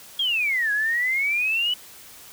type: exponential two-way sweep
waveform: sine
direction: down then up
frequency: 3322 to 1647 to 2991 Hz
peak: -20 dBFS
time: 0.19-1.74 s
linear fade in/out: 5 ms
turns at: 0.72 s
effects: white hiss -45 dBFS RMS until 2.32 s